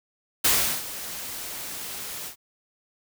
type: noise with ADSR envelope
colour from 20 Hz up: white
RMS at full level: -19 dBFS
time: 0.44-2.36 s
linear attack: 10 ms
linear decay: 370 ms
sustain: -16 dB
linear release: 99 ms
effects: none